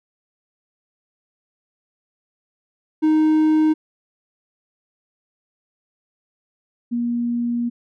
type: tone pair in turn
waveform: triangle / sine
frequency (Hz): 311.1 / 238.1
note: D#4 / A#3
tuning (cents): 0 / +37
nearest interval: perfect fourth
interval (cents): 463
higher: first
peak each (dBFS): -11 / -19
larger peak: first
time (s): 3.02-3.74 / 6.91-7.7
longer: second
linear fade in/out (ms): 20
effects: none